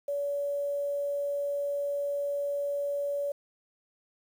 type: tone with quantisation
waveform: sine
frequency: 570 Hz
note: C#5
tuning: 48 cents sharp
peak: -28 dBFS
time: 0.08-3.32 s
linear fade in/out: 5 ms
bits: 9
effects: none